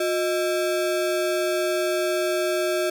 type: ring-modulated tone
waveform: square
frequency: 491.1 Hz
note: B4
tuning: 10 cents flat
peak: -19 dBFS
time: 0-2.9 s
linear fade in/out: 5 ms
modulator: 132 Hz
effects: none